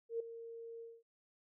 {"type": "tone with ADSR envelope", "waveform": "sine", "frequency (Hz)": 460.4, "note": "A#4", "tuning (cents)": -22, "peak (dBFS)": -33, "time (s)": [0.09, 1.03], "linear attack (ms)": 110, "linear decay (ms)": 5, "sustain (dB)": -13, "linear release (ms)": 220, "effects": []}